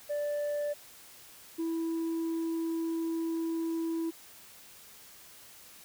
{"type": "tone pair in turn", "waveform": "sine", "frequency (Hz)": [586, 328.9], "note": ["D5", "E4"], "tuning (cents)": [-4, -4], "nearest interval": "minor seventh", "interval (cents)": 1000, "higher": "first", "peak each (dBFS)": -27, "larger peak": "neither", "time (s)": [[0.09, 0.74], [1.58, 4.11]], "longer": "second", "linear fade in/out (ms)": 20, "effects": ["tanh soft clip ceiling -29 dBFS", "white hiss -53 dBFS RMS until 5.84 s"]}